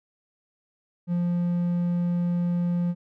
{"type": "tone", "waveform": "triangle", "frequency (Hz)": 174.61, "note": "F3", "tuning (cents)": 0, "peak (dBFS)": -20, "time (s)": [1.07, 2.95], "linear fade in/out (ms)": 50, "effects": []}